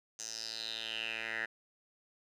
10% pulse tone with band-pass filter sweep, 112.2 Hz, A2, 34 cents sharp, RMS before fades -40 dBFS, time 0.19-1.46 s, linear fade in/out 10 ms, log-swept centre 6400 to 1800 Hz, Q 5.7, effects none

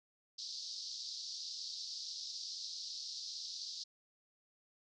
white band-pass noise, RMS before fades -45 dBFS, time 0.38-3.84 s, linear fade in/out 10 ms, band 4100 to 5400 Hz, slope 48 dB/octave, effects none

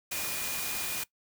sine tone in noise, 2441 Hz, D#7, 34 cents flat, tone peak -40 dBFS, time 0.11-1.04 s, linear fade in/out 10 ms, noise white, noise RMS -34 dBFS, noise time 0.11-1.04 s, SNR -9 dB, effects noise-tail reverb RT60 0.1 s tail -20 dB re dry

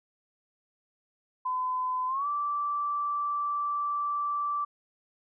sine tone with pitch glide, 1015 to 1165.9 Hz, B5 to D6, +47 to -13 cents, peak -27 dBFS, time 1.45-4.65 s, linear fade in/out 10 ms, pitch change +240 cents, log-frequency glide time 2.07-2.27 s, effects none

